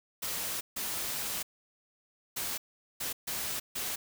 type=noise bursts at uneven times; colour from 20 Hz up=white; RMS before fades=-35 dBFS; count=6; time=0.22-0.61 / 0.76-1.43 / 2.36-2.58 / 3-3.13 / 3.27-3.6 / 3.75-3.96 s; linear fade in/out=10 ms; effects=none